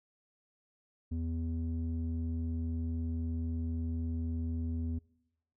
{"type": "tone with low-pass filter", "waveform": "square", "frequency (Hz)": 81.9, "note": "E2", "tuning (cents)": -11, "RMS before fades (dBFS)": -35, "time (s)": [1.11, 4.99], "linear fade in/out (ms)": 10, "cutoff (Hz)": 220, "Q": 2.4, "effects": ["noise-tail reverb RT60 0.9 s tail -25 dB re dry"]}